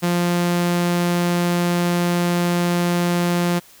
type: tone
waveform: sawtooth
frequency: 174.61 Hz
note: F3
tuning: in tune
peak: -13 dBFS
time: 0.02-3.6 s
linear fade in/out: 20 ms
effects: white hiss -48 dBFS RMS until 3.8 s